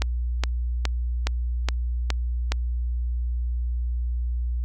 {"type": "click train", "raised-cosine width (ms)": 0.2, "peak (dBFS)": -7, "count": 7, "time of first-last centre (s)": [0.02, 2.52], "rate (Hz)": 2.4, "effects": ["added 60 Hz sine -23 dBFS peak until 4.64 s"]}